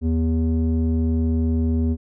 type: tone with low-pass filter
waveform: square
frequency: 80.7 Hz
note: E2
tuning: 36 cents flat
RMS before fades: -20 dBFS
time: 0.01-1.97 s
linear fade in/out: 50 ms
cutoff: 300 Hz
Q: 3.2
effects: none